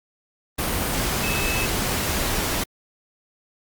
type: tone in noise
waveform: sine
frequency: 2600 Hz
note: E7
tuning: 24 cents flat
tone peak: -27 dBFS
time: 1.23-1.66 s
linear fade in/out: 10 ms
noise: pink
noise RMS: -24 dBFS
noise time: 0.58-2.64 s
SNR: -6 dB
effects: Opus 32 kbps